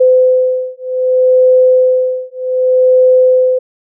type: beating tone pair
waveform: sine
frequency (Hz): 510 / 510.65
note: C5 / C5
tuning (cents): -44 / -42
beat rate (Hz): 0.65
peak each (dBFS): -10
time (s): 0-3.59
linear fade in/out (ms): 10
effects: none